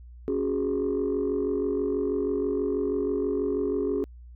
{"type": "chord", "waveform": "sine", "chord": "C# suspended fourth", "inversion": "none", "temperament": "just", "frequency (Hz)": [277.2, 369.6, 415.8], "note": ["C#4", "F#4", "G#4"], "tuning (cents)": [0, -2, 2], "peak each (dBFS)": [-28, -28, -26], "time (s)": [0.28, 4.04], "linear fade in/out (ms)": 0, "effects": ["tanh soft clip ceiling -19 dBFS", "added 60 Hz sine -43 dBFS peak until 4.35 s"]}